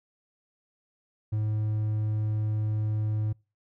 triangle tone, 107.3 Hz, A2, 43 cents flat, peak -23 dBFS, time 1.32-3.33 s, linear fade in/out 10 ms, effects noise-tail reverb RT60 0.3 s tail -26 dB re dry

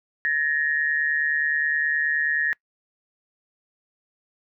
sine tone pair together, 1715.2 / 1864.7 Hz, A6 / A#6, -45 / 0 cents, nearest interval minor second, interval 145 cents, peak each -23 dBFS, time 0.25-2.53 s, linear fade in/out 0 ms, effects noise-tail reverb RT60 0.1 s tail -25 dB re dry

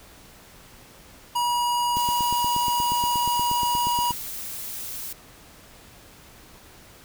square tone, 963 Hz, B5, 44 cents flat, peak -22 dBFS, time 1.35-4.12 s, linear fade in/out 10 ms
blue noise, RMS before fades -34 dBFS, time 1.96-5.13 s, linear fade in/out 5 ms
click train, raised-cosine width 3 ms, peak -21 dBFS, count 19, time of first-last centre 1.97-4.108 s, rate 8.42 Hz
effects pink hiss -49 dBFS RMS until 7.04 s

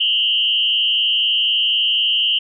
sine tone with frequency modulation, 2984 Hz, F#7, 14 cents sharp, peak -14 dBFS, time 0-2.39 s, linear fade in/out 10 ms, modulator 104 Hz, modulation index 1.7, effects none

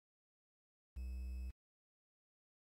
triangle tone with quantisation, 63 Hz, B1, 35 cents sharp, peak -40 dBFS, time 0.96-1.51 s, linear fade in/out 10 ms, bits 11, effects AAC 48 kbps

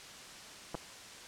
clicks, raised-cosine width 1 ms, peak -24 dBFS, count 2, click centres 0.745 / 0.751 s, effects white hiss -49 dBFS RMS until 1.27 s + low-pass 7000 Hz 12 dB/octave

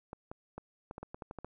clicks, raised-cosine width 1 ms, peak -28 dBFS, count 11, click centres 0.131 / 0.315 / 0.58 / 0.911 / 0.981 / 1.03 / 1.145 / 1.222 / 1.311 / 1.387 / 1.446 s, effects none

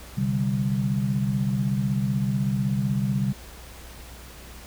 sine chord, C suspended second, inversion none, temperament equal, 130.81 / 146.83 / 196 Hz, C3 / D3 / G3, 0 / 0 / 0 cents, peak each -25 / -29 / -25 dBFS, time 0.17-3.33 s, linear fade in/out 10 ms, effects added 60 Hz sine -44 dBFS peak until 4.66 s + pink hiss -45 dBFS RMS until 4.66 s

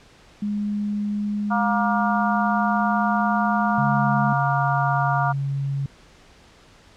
sine tone with pitch glide, 206.7 to 209.5 Hz, G#3 to G#3, -8 to +15 cents, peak -22 dBFS, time 0.42-4.33 s, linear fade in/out 5 ms, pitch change +23 cents, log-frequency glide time 1.09-3.62 s
harmonic tone, 236.3 Hz, A#3, 24 cents sharp, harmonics 3 / 4 / 5 / 6, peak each -24 / -25 / -26 / -27 dBFS, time 1.5-5.33 s, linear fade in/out 20 ms
sine tone, 138.59 Hz, C#3, in tune, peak -22 dBFS, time 3.78-5.86 s, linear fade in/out 2 ms
effects pink hiss -51 dBFS RMS until 6.96 s + low-pass 6000 Hz 12 dB/octave

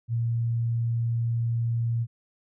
sine tone, 116.54 Hz, A#2, in tune, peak -23 dBFS, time 0.08-2.07 s, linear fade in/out 50 ms, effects none

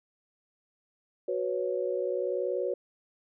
sine chord, F# suspended fourth, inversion none, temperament equal, 370 / 493.9 / 554.4 Hz, F#4 / B4 / C#5, 0 / 0 / 0 cents, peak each -32 dBFS, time 1.28-2.74 s, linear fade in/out 5 ms, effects none

